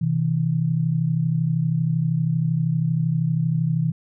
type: tone pair together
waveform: sine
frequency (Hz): 129.08 / 161.8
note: C3 / E3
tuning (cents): -23 / -32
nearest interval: major third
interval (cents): 391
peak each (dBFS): -23 / -20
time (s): 0.01-3.92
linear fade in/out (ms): 10
effects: none